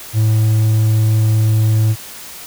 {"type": "tone", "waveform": "triangle", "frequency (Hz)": 109.3, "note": "A2", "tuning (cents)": -11, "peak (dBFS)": -8, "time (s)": [0.13, 1.96], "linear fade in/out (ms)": 50, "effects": ["white hiss -33 dBFS RMS until 2.46 s"]}